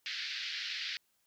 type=band-pass noise; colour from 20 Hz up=white; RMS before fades=-39 dBFS; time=0.06-0.97 s; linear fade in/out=0 ms; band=1600 to 4900 Hz; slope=48 dB/octave; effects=white hiss -75 dBFS RMS until 1.26 s